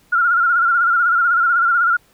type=tone with vibrato; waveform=sine; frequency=1396.9 Hz; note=F6; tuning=in tune; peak=-12 dBFS; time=0.12-1.97 s; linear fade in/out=10 ms; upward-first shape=sine; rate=16 Hz; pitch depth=69 cents each way; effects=pink hiss -55 dBFS RMS until 2.13 s